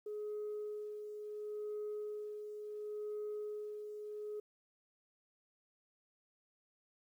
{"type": "tone with tremolo", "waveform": "sine", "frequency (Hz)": 420.9, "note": "G#4", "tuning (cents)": 23, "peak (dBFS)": -37, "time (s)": [0.06, 4.4], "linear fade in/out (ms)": 5, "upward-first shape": "sine", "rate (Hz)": 0.71, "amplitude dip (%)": 50, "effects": ["tanh soft clip ceiling -36 dBFS", "12-bit"]}